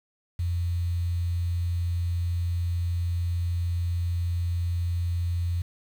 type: tone with quantisation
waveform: sine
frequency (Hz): 86.7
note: F2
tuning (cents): -12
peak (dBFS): -24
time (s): 0.39-5.62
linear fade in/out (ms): 5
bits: 8
effects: none

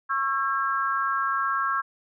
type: tone cluster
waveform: sine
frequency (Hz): 1098 / 1341 / 1621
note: C#6 / E6 / G#6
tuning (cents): -17 / +29 / -42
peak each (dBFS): -26 / -27 / -29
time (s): 0.09-1.82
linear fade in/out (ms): 20
effects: none

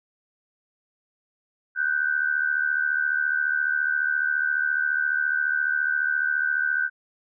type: tone pair together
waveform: sine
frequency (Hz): 1480 / 1554.5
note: F#6 / G6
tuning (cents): 0 / -15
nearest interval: minor second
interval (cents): 85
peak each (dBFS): -24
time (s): 1.75-6.9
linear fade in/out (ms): 50
effects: none

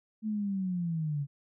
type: linear sweep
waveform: sine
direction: down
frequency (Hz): 220 to 138.59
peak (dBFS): -29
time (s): 0.22-1.27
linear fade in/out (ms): 50
effects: none

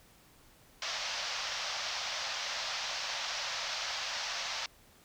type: band-pass noise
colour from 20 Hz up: white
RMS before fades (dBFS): -37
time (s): 0.82-4.66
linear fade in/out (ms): 2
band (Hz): 560 to 5900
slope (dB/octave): 48
effects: pink hiss -61 dBFS RMS until 5.04 s

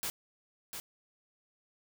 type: noise with echo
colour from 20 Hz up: white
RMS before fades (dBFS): -36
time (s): 0.03-0.1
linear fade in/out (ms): 0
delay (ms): 700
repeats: 1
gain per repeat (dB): -6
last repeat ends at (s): 0.8
effects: none

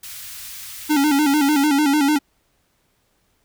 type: band-stop noise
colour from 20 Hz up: white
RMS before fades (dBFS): -35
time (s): 0.03-1.67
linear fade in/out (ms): 5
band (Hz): 100 to 1600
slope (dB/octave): 12
type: tone with vibrato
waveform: square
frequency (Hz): 290.2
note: D4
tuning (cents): -21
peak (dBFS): -15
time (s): 0.89-2.19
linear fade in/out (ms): 20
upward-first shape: square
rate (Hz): 6.7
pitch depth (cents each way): 77
effects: pink hiss -65 dBFS RMS until 3.44 s

